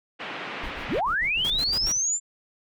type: band-pass noise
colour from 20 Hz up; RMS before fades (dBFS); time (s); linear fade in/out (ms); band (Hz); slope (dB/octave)
white; -35; 0.19-1.01; 20; 150 to 2800; 24
type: noise with tremolo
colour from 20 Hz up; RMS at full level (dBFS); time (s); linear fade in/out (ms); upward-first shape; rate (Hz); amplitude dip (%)
brown; -35; 0.62-1.98; 20; sine; 6.7; 95
type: linear sweep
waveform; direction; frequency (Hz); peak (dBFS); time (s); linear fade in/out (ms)
sine; up; 34.65 to 7350; -22; 0.88-2.2; 50
type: noise bursts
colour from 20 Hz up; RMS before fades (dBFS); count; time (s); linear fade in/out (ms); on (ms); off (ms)
pink; -35; 4; 1.44-1.925; 10; 65; 75
effects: none